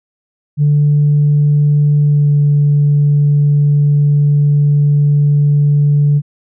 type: tone with pitch glide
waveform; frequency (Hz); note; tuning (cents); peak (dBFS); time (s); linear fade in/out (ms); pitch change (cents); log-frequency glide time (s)
sine; 146.83 to 145.48; D3 to D3; 0 to -16; -6; 0.57-6.22; 50; -16; 2.02-2.32
effects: tanh soft clip ceiling -4 dBFS